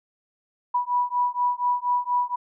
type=beating tone pair; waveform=sine; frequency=978 / 982.2 Hz; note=B5 / B5; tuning=-17 / -10 cents; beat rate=4.2 Hz; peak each=-24 dBFS; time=0.74-2.36 s; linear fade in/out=10 ms; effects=none